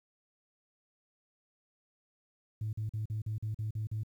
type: tone bursts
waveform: sine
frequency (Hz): 108.2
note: A2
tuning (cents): -29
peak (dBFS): -31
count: 9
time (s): 2.61-4.034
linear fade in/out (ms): 5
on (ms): 120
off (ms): 43
effects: tanh soft clip ceiling -29 dBFS + 11-bit